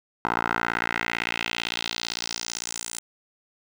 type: tone with band-pass filter sweep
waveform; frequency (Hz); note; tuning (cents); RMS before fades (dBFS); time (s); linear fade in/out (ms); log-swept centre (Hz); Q
10% pulse; 57.8; A#1; -14; -29; 0.25-2.99; 0; 1100 to 8600; 2.2
effects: none